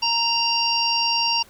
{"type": "harmonic tone", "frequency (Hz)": 930, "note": "A#5", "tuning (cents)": -4, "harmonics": [1, 3, 5, 6], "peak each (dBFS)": [-24, -24, -24, -24], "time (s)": [0.02, 1.43], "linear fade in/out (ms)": 10, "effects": ["pink hiss -51 dBFS RMS until 1.49 s"]}